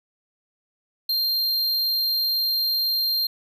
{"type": "tone", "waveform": "square", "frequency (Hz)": 4186, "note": "C8", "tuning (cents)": 0, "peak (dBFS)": -21, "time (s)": [1.09, 3.27], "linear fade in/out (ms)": 5, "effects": []}